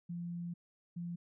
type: tone bursts at uneven times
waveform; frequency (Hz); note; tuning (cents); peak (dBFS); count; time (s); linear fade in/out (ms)
sine; 172.6; F3; -20; -38; 2; 0.09-0.54 / 0.96-1.16; 10
effects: none